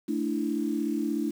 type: chord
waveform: sine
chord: A suspended fourth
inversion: none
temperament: just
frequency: 220 / 293.3 / 330 Hz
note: A3 / D4 / E4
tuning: 0 / -2 / +2 cents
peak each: -31 / -29 / -31 dBFS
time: 0.08-1.31 s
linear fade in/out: 10 ms
effects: 8-bit